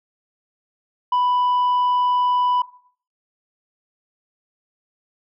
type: tone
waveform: sine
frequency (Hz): 990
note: B5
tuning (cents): +4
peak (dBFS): -13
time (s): 1.12-2.62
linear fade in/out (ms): 5
effects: noise-tail reverb RT60 0.5 s tail -18 dB re dry + tanh soft clip ceiling -15 dBFS